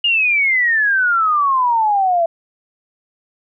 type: exponential sweep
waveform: sine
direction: down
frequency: 2875 to 659.3 Hz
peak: -12 dBFS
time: 0.04-2.26 s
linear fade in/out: 5 ms
effects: none